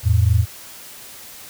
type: tone pair together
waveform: sine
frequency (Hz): 85.4 / 109.81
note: F2 / A2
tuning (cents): -38 / -3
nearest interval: major third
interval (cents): 435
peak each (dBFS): -15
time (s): 0.03-0.46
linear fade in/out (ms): 50
effects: white hiss -39 dBFS RMS until 1.49 s